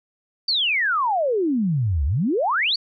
sine exponential two-way sweep, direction down then up, 4699 to 65.41 to 4699 Hz, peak -18 dBFS, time 0.48-2.76 s, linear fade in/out 5 ms, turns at 2.05 s, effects none

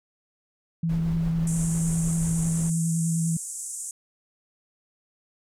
sine tone with vibrato, 164.6 Hz, E3, 2 cents flat, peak -22 dBFS, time 0.83-3.37 s, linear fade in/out 5 ms, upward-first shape sine, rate 9.9 Hz, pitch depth 17 cents each way
brown noise with tremolo, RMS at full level -34 dBFS, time 0.89-2.7 s, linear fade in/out 5 ms, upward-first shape sine, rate 6 Hz, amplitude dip 25%
white band-pass noise, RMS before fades -35 dBFS, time 1.47-3.91 s, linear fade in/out 2 ms, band 6900 to 9400 Hz, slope 48 dB/octave
effects none

